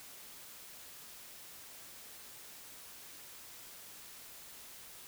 silence, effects white hiss -52 dBFS RMS until 5.07 s

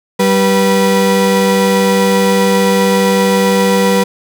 35% pulse tone pair together, 193.6 / 487.8 Hz, G3 / B4, -21 / -21 cents, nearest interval octave + major third, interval 1600 cents, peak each -10 dBFS, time 0.19-4.04 s, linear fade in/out 10 ms, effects none

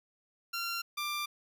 15% pulse tone pair in turn, 1377 / 1185.3 Hz, F6 / D6, -25 / +16 cents, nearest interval minor third, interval 259 cents, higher first, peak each -27 dBFS, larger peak neither, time 0.53-0.82 / 0.97-1.26 s, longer neither, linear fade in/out 10 ms, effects none

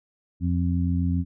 harmonic tone, 87.31 Hz, F2, in tune, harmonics 1 / 2 / 3, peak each -23 / -26 / -28 dBFS, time 0.4-1.25 s, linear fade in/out 50 ms, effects none

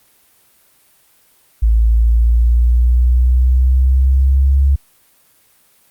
sine exponential sweep, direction up, 55 to 69.3 Hz, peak -8 dBFS, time 1.62-4.76 s, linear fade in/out 10 ms, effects white hiss -53 dBFS RMS until 5.9 s + Opus 32 kbps

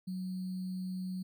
sine tone with sample-and-hold, 185 Hz, F#3, in tune, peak -35 dBFS, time 0.07-1.23 s, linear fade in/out 10 ms, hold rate 4410 Hz, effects none

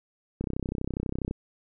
click train, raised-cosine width 3 ms, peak -17 dBFS, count 30, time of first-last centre 0.41-1.311 s, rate 32.2 Hz, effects none

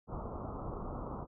pink low-pass noise, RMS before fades -41 dBFS, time 0.07-1.27 s, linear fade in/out 50 ms, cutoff 1300 Hz, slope 96 dB/octave, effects none

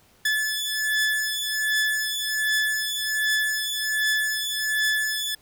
sawtooth beating tone pair, 1729 / 1730.3 Hz, A6 / A6, -31 / -29 cents, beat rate 1.3 Hz, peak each -22 dBFS, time 0.25-5.35 s, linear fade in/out 5 ms, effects pink hiss -58 dBFS RMS until 5.41 s

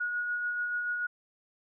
sine tone with tremolo, 1451 Hz, F#6, 34 cents flat, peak -28 dBFS, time 0-1.07 s, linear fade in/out 10 ms, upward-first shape sine, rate 6.9 Hz, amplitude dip 30%, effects none

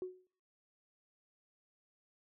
sine tone with exponential decay, 368.1 Hz, F#4, 9 cents flat, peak -34 dBFS, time 0.02-0.27 s, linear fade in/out 1 ms, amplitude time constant 53 ms, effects noise-tail reverb RT60 0.5 s tail -24 dB re dry + tanh soft clip ceiling -31 dBFS

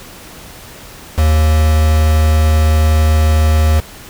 triangle tone with quantisation, 77.7 Hz, D#2, 2 cents flat, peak -6 dBFS, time 1.17-3.81 s, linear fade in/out 20 ms, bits 3, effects pink hiss -35 dBFS RMS until 4.09 s

